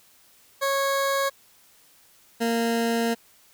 20% pulse tone pair in turn, 550 / 231.2 Hz, C#5 / A#3, -14 / -14 cents, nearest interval octave + minor third, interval 1500 cents, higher first, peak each -17 dBFS, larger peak neither, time 0.61-1.3 / 2.4-3.15 s, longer second, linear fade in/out 20 ms, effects white hiss -57 dBFS RMS until 3.53 s

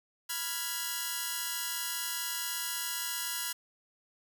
5% pulse chord, F diminished, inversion second, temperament equal, 987.8 / 1396.9 / 1661.2 Hz, Cb6 / F6 / Ab6, 0 / 0 / 0 cents, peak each -26 dBFS, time 0.29-3.53 s, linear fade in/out 10 ms, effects none

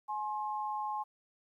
sine tone pair together, 845 / 1065.8 Hz, G#5 / C6, +30 / +32 cents, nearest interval major third, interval 402 cents, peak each -35 / -38 dBFS, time 0.08-1.04 s, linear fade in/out 20 ms, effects 12-bit

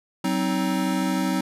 square chord, C diminished, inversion second, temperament just, 188.37 / 261.6 / 314 Hz, Gb3 / C4 / Eb4, +31 / 0 / +16 cents, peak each -26 / -27 / -28 dBFS, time 0.24-1.41 s, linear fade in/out 5 ms, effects resampled to 32000 Hz

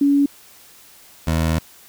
sine / 20% pulse tone pair in turn, 282.8 / 80.61 Hz, C#4 / E2, +35 / -38 cents, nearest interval octave + minor seventh, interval 2173 cents, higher first, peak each -12 dBFS, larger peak neither, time 0.01-0.26 / 1.27-1.59 s, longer second, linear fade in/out 5 ms, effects white hiss -47 dBFS RMS until 1.88 s

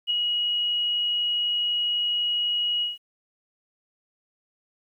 sine tone with ADSR envelope, 2902 Hz, F#7, 34 cents flat, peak -19 dBFS, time 0.07-2.98 s, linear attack 35 ms, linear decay 5 ms, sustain -3 dB, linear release 160 ms, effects 10-bit

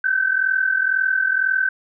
sine tone pair together, 1526 / 1568 Hz, G6 / G6, -47 / 0 cents, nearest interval unison, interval 47 cents, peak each -18 / -21 dBFS, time 0.04-1.69 s, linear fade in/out 5 ms, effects none

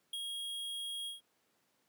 square tone with ADSR envelope, 3278 Hz, G#7, 23 cents flat, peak -37 dBFS, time 0.13-1.21 s, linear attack 4 ms, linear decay 38 ms, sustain -2 dB, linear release 140 ms, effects pink hiss -75 dBFS RMS until 1.88 s + high-pass 200 Hz 12 dB/octave

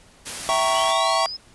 white noise, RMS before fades -31 dBFS, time 0.25-0.93 s, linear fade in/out 20 ms
square chord, E diminished seventh, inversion none, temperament equal with one note detuned, 659.3 / 774.1 / 932.3 / 1108.7 Hz, E5 / G5 / Bb5 / Db6, 0 / -22 / 0 / 0 cents, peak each -24 / -26 / -27 / -23 dBFS, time 0.49-1.26 s, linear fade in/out 0 ms
sine linear sweep, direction up, 2841 to 5200 Hz, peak -29 dBFS, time 0.74-1.37 s, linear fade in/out 10 ms
effects pink hiss -52 dBFS RMS until 1.54 s + resampled to 24000 Hz

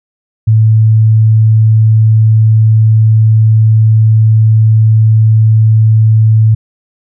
sine tone, 110 Hz, A2, in tune, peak -3 dBFS, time 0.47-6.55 s, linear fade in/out 10 ms, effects none

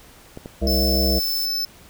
clicks, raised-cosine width 2 ms, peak -20 dBFS, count 5, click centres 0.374 / 0.459 / 0.667 / 0.828 / 0.953 s
harmonic tone, 66.5 Hz, C2, 29 cents sharp, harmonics 1 / 3 / 5 / 7 / 9 / 10, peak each -20 / -25 / -27 / -28 / -30 / -30 dBFS, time 0.61-1.2 s, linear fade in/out 20 ms
square tone, 5274 Hz, E8, in tune, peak -22 dBFS, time 0.67-1.65 s, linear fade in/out 2 ms
violet noise, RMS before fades -31 dBFS, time 0.69-1.46 s, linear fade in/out 10 ms
effects pink hiss -48 dBFS RMS until 1.89 s

